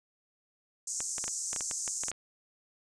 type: band-pass noise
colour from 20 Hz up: pink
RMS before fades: -36 dBFS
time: 0.87-2.11 s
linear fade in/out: 5 ms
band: 6200 to 8100 Hz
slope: 48 dB/octave
type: clicks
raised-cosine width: 0.3 ms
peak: -22 dBFS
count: 12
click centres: 1.005 / 1.182 / 1.241 / 1.28 / 1.531 / 1.562 / 1.608 / 1.712 / 1.878 / 2.036 / 2.084 / 2.116 s
effects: none